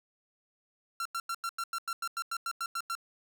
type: tone bursts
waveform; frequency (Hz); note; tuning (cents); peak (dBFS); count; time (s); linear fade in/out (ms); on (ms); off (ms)
45% pulse; 1363; F6; -43; -32; 14; 1-2.952; 2; 54; 92
effects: none